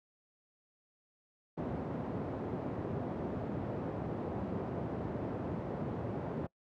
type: band-pass noise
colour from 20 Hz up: pink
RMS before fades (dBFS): -38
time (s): 1.57-6.47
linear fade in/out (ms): 10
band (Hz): 110 to 620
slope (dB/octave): 12
effects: noise-tail reverb RT60 0.1 s tail -23 dB re dry + high-pass 60 Hz 12 dB/octave